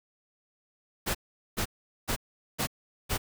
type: noise bursts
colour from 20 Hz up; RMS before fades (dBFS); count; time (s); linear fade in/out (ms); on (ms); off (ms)
pink; -29; 5; 1.06-3.18; 20; 88; 420
effects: none